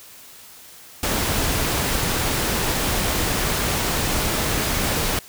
pink noise, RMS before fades -22 dBFS, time 1.03-5.19 s, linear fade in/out 2 ms, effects white hiss -44 dBFS RMS until 5.28 s

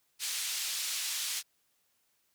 pink band-pass noise, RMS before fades -35 dBFS, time 0.19-1.43 s, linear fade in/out 50 ms, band 3300 to 11000 Hz, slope 12 dB/octave, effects white hiss -74 dBFS RMS until 2.34 s

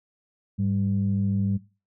sine tone pair together, 102.69 / 196 Hz, G#2 / G3, -19 / 0 cents, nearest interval major seventh, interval 1119 cents, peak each -24 dBFS, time 0.58-1.58 s, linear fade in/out 20 ms, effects noise-tail reverb RT60 0.3 s tail -18 dB re dry + tanh soft clip ceiling -15 dBFS

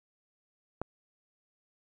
click, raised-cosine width 1 ms, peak -19 dBFS, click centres 0.816 s, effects none

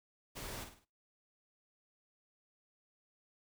pink noise with echo, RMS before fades -45 dBFS, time 0.35-0.65 s, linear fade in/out 20 ms, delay 51 ms, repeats 4, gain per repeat -7 dB, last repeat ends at 0.854 s, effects noise-tail reverb RT60 0.4 s tail -26 dB re dry

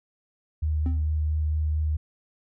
sine tone with vibrato, 76.9 Hz, D#2, 20 cents flat, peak -22 dBFS, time 0.62-1.97 s, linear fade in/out 10 ms, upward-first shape sine, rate 4.4 Hz, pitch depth 11 cents each way
triangle tone with exponential decay, 260 Hz, C4, 11 cents flat, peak -25 dBFS, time 0.86-1.08 s, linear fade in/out 1 ms, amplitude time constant 46 ms
effects none

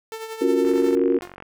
sawtooth tone with tremolo, 445.2 Hz, A4, 20 cents sharp, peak -25 dBFS, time 0.12-0.95 s, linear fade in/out 0 ms, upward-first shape triangle, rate 11 Hz, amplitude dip 60%
sine chord, Gb major seventh, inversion second, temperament equal with one note detuned, 277.2 / 349.2 / 372.1 / 466.2 Hz, Db4 / F4 / Gb4 / Bb4, 0 / 0 / +10 / 0 cents, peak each -22 dBFS, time 0.41-1.19 s, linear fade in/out 10 ms
click train, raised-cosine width 0.5 ms, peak -24 dBFS, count 37, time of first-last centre 0.65-1.424 s, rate 46.5 Hz
sawtooth tone with exponential decay, 355.6 Hz, F4, 31 cents sharp, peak -26 dBFS, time 1.22-1.35 s, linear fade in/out 2 ms, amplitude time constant 28 ms
effects none

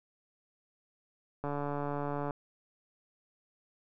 click train, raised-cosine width 1 ms, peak -22 dBFS, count 126, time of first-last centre 1.44-2.308 s, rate 144 Hz, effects none

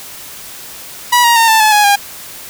sawtooth tone with pitch steps, 972 / 942.7 / 914.3 / 886.7 / 860 / 834 / 808.9 Hz, B5 / A#5 / A#5 / A5 / A5 / G#5 / G#5, -28 / +19 / -34 / +13 / -40 / +7 / -46 cents, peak -3 dBFS, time 1.12-1.96 s, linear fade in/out 10 ms, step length 120 ms, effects white hiss -31 dBFS RMS until 2.49 s

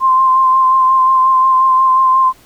sine tone with vibrato, 1046.5 Hz, C6, in tune, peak -7 dBFS, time 0-2.33 s, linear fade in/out 50 ms, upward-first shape sine, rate 5.6 Hz, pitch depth 20 cents each way, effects pink hiss -46 dBFS RMS until 2.45 s

